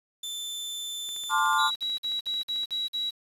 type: tone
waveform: sawtooth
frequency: 3535 Hz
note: A7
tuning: 7 cents sharp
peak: -30 dBFS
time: 0.23-1.7 s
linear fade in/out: 5 ms
type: click train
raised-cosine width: 0.2 ms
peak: -30 dBFS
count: 23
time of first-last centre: 1.09-2.708 s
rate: 13.6 Hz
type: chord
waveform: sine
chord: D minor seventh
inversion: second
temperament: equal with one note detuned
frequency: 880 / 1046.5 / 1174.7 / 1417.2 Hz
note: A5 / C6 / D6 / F6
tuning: 0 / 0 / 0 / +25 cents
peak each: -27 dBFS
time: 1.29-1.71 s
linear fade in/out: 50 ms
type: tone bursts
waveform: sine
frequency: 3887 Hz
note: B7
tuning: 28 cents flat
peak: -27 dBFS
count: 7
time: 1.58-3.11 s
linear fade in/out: 20 ms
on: 180 ms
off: 45 ms
effects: resampled to 32000 Hz + 8-bit